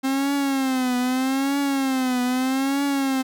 45% pulse tone with vibrato, 264.4 Hz, C4, 18 cents sharp, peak -20 dBFS, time 0.03-3.23 s, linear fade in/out 20 ms, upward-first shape triangle, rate 0.8 Hz, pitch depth 120 cents each way, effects none

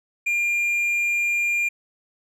triangle tone, 2400 Hz, D7, 37 cents sharp, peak -18 dBFS, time 0.26-1.69 s, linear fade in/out 10 ms, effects none

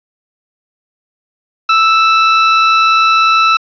sawtooth tone, 1318.5 Hz, E6, in tune, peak -3 dBFS, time 1.69-3.57 s, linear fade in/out 5 ms, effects resampled to 11025 Hz + 7-bit

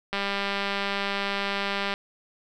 click train, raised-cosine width 0.3 ms, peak -12 dBFS, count 361, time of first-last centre 0.13-1.939 s, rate 199 Hz, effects none

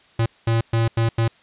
square tone bursts at uneven times, 114.4 Hz, A#2, 32 cents flat, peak -17 dBFS, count 5, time 0.19-0.26 / 0.47-0.61 / 0.73-0.88 / 0.97-1.09 / 1.18-1.28 s, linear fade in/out 5 ms, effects white hiss -54 dBFS RMS until 1.42 s + resampled to 8000 Hz

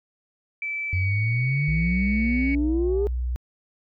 sine tone with pitch glide, 2316 to 2238 Hz, D7 to C#7, -25 to +16 cents, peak -26 dBFS, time 0.62-2.55 s, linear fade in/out 2 ms, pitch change -59 cents, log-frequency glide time 0.9-1.12 s
sine exponential sweep, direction up, 87.31 to 415.3 Hz, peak -20 dBFS, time 0.93-3.07 s, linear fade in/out 0 ms
sine tone, 61.4 Hz, B1, 9 cents flat, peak -23 dBFS, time 1.68-3.36 s, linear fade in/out 0 ms
effects tanh soft clip ceiling -14 dBFS

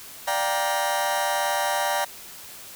sawtooth chord, G minor seventh, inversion second, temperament just, 588 / 705.6 / 784 / 940.8 Hz, D5 / F5 / G5 / Bb5, +2 / +18 / 0 / +16 cents, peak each -24 / -27 / -23 / -23 dBFS, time 0.27-2.05 s, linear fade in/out 10 ms, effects white hiss -42 dBFS RMS until 2.75 s

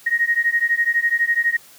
sine beating tone pair, 1868 / 1880 Hz, A#6 / A#6, +3 / +14 cents, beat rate 12 Hz, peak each -19 dBFS, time 0.06-1.57 s, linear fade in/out 10 ms, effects white hiss -47 dBFS RMS until 1.78 s + high-pass 100 Hz 12 dB/octave

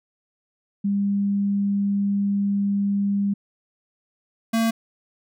sine / square tone pair in turn, 200.5 / 226.6 Hz, G3 / A#3, +39 / -49 cents, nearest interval major second, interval 212 cents, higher second, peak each -19 dBFS, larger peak neither, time 0.84-3.34 / 4.53-4.71 s, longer first, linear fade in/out 10 ms, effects none

